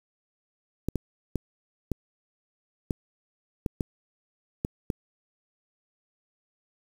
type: clicks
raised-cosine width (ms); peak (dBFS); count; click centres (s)
3; -14; 9; 0.886 / 0.957 / 1.357 / 1.917 / 2.908 / 3.662 / 3.808 / 4.649 / 4.902
effects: 7-bit